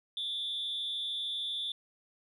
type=tone with amplitude modulation; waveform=sine; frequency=3520 Hz; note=A7; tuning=in tune; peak=-28 dBFS; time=0.17-1.72 s; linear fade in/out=2 ms; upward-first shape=sine; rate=233 Hz; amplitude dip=80%; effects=tanh soft clip ceiling -28 dBFS